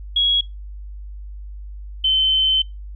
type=tone pair in turn; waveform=sine; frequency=3322 / 3073 Hz; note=G#7 / G7; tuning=0 / -35 cents; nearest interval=minor second; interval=135 cents; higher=first; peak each=-14 dBFS; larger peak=neither; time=0.16-0.41 / 2.04-2.62 s; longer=second; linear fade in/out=5 ms; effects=noise-tail reverb RT60 0.2 s tail -22 dB re dry + added 50 Hz sine -31 dBFS peak until 2.95 s